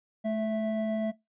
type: tone pair together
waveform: triangle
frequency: 217.1 / 659.3 Hz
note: A3 / E5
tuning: -23 / 0 cents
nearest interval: octave + perfect fifth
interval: 1923 cents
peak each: -27 / -28 dBFS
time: 0.24-1.12 s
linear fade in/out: 20 ms
effects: noise-tail reverb RT60 0.2 s tail -21 dB re dry + resampled to 8000 Hz